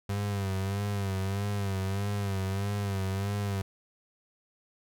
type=tone with vibrato; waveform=35% pulse; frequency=98.7 Hz; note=G2; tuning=12 cents sharp; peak=-27 dBFS; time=0.09-3.62 s; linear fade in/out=5 ms; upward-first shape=sine; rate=1.6 Hz; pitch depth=61 cents each way; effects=none